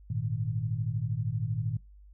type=chord; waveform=sine; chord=Ab suspended second; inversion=none; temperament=equal; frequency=103.83 / 116.54 / 155.56 Hz; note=Ab2 / Bb2 / Eb3; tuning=0 / 0 / 0 cents; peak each=-34 / -31 / -35 dBFS; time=0.1-1.77 s; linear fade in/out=5 ms; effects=noise-tail reverb RT60 0.2 s tail -22 dB re dry + added 50 Hz sine -50 dBFS peak until 2.13 s